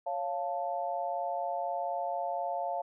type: chord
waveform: sine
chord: Db augmented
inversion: none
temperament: equal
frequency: 554.4 / 698.5 / 880 Hz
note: Db5 / F5 / A5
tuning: 0 / 0 / 0 cents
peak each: -37 / -33 / -37 dBFS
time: 0.06-2.82 s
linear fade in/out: 10 ms
effects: none